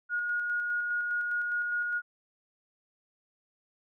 sine tone with tremolo, 1440 Hz, F#6, 47 cents flat, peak -27 dBFS, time 0.09-2.02 s, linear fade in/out 50 ms, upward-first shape square, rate 4.9 Hz, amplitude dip 25%, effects none

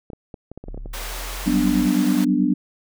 clicks, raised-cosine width 2 ms, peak -22 dBFS, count 10, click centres 0.102 / 0.133 / 0.342 / 0.516 / 0.576 / 0.64 / 0.684 / 0.745 / 0.776 / 0.859 s
triangle exponential sweep, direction up, 33.16 to 54.7 Hz, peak -28 dBFS, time 0.64-1.9 s, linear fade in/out 50 ms
pink high-pass noise, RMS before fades -33 dBFS, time 0.93-2.25 s, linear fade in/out 10 ms, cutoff 560 Hz, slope 12 dB/octave
sine chord, G major seventh, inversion third, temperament equal with one note detuned, 186.61 / 196 / 246.9 / 293.7 Hz, F#3 / G3 / B3 / D4, +15 / 0 / 0 / 0 cents, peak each -23 / -24 / -20 / -20 dBFS, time 1.46-2.54 s, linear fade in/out 10 ms
effects none

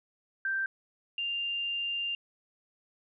sine tone pair in turn, 1568 / 2794 Hz, G6 / F7, 0 / 0 cents, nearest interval minor seventh, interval 1000 cents, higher second, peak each -28 / -30 dBFS, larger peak first, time 0.45-0.66 / 1.18-2.15 s, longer second, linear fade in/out 2 ms, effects none

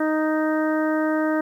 harmonic tone, 311.1 Hz, D#4, in tune, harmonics 1 / 2 / 3 / 4 / 5 / 6, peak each -21 / -25 / -32 / -32 / -31 / -35 dBFS, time 0-1.41 s, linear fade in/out 5 ms, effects 9-bit

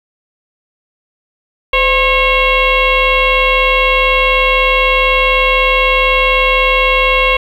sine tone with frequency modulation, 1629 Hz, G#6, 34 cents flat, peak -8 dBFS, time 1.73-7.37 s, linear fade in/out 5 ms, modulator 557 Hz, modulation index 2.6, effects 7-bit

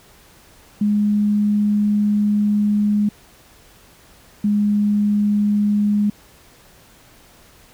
sine tone pair in turn, 207.7 / 206.9 Hz, G#3 / G#3, 0 / -6 cents, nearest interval unison, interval 6 cents, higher first, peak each -14 dBFS, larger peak neither, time 0.81-3.09 / 4.44-6.1 s, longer first, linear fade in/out 5 ms, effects pink hiss -49 dBFS RMS until 7.73 s

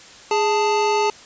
square tone pair together, 415.6 / 880.6 Hz, G#4 / A5, +1 / +1 cents, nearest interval octave + minor second, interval 1300 cents, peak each -20 dBFS, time 0.31-1.1 s, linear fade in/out 2 ms, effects white hiss -43 dBFS RMS until 1.25 s + resampled to 16000 Hz

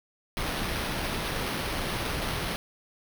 pink noise with sample-and-hold, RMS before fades -31 dBFS, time 0.37-2.56 s, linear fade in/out 0 ms, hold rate 7350 Hz, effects none

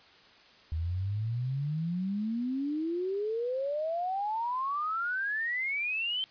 sine exponential sweep, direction up, 77.78 to 3136 Hz, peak -29 dBFS, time 0.72-6.24 s, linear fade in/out 0 ms, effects white hiss -57 dBFS RMS until 6.3 s + resampled to 11025 Hz

